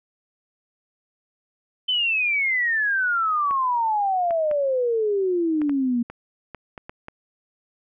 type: exponential sweep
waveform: sine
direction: down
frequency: 3078 to 232.6 Hz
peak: -19 dBFS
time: 1.88-6.03 s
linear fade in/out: 10 ms
type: clicks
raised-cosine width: 0.5 ms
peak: -21 dBFS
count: 10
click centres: 3.51 / 4.308 / 4.513 / 5.617 / 5.695 / 6.1 / 6.547 / 6.778 / 6.895 / 7.084 s
effects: none